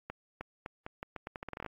accelerating click train, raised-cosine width 0.5 ms, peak -24 dBFS, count 16, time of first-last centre 0.1-1.662 s, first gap 310 ms, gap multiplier 0.81, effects AAC 32 kbps

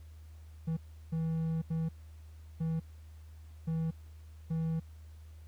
triangle tone bursts at uneven times, 162.1 Hz, E3, 29 cents flat, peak -28 dBFS, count 6, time 0.67-0.77 / 1.12-1.62 / 1.7-1.89 / 2.6-2.8 / 3.67-3.91 / 4.5-4.8 s, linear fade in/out 10 ms, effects added 78 Hz sine -48 dBFS peak until 5.47 s + pink hiss -67 dBFS RMS until 5.47 s

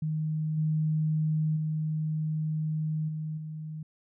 sine tone with level steps, 155.56 Hz, D#3, in tune, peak -27 / -24 / -27 / -31 / -35 dBFS, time 0.02-3.83 s, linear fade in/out 5 ms, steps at 0.57 / 1.56 / 3.08 / 3.37 s, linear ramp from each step 10 ms, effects none

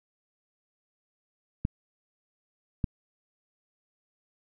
clicks, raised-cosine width 5 ms, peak -14 dBFS, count 2, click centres 1.651 / 2.842 s, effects none

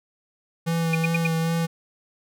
square tone with vibrato, 164.81 Hz, E3, in tune, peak -22 dBFS, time 0.66-1.67 s, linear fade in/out 20 ms, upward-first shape sine, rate 2.5 Hz, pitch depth 20 cents each way
sine tone bursts, 2455 Hz, D#7, 24 cents flat, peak -20 dBFS, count 4, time 0.93-1.269 s, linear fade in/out 5 ms, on 21 ms, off 85 ms
effects none

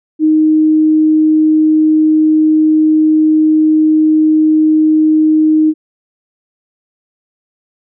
sine tone, 311.1 Hz, D#4, in tune, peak -6 dBFS, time 0.19-5.74 s, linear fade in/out 50 ms, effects none

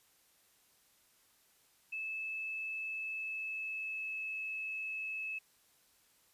sine tone with pitch glide, 2614 to 2597 Hz, E7 to E7, -15 to -26 cents, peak -37 dBFS, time 1.92-5.39 s, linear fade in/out 10 ms, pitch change -11 cents, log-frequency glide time 2.79-4.36 s, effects white hiss -69 dBFS RMS until 6.33 s + resampled to 32000 Hz

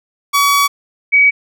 sawtooth / sine tone pair in turn, 1134 / 2268 Hz, C#6 / C#7, +39 / +39 cents, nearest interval octave, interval 1200 cents, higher second, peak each -6 dBFS, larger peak neither, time 0.33-0.68 / 1.12-1.31 s, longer first, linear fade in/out 20 ms, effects none

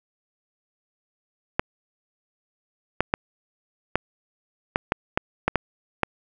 clicks, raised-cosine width 0.5 ms, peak -4 dBFS, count 10, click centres 1.595 / 3.006 / 3.139 / 3.956 / 4.759 / 4.921 / 5.175 / 5.48 / 5.557 / 6.033 s, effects none

